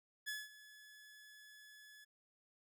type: tone with ADSR envelope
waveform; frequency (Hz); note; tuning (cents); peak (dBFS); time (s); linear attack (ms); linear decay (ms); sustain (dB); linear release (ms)
sawtooth; 1709; G#6; +49; -36; 0.26-2.05; 24; 200; -18; 15
effects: none